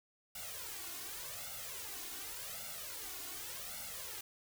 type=noise with flanger; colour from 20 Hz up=white; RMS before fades=-45 dBFS; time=0.35-4.21 s; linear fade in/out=5 ms; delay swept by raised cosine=1.4 to 2.8 ms; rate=0.87 Hz; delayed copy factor=+0.95; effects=none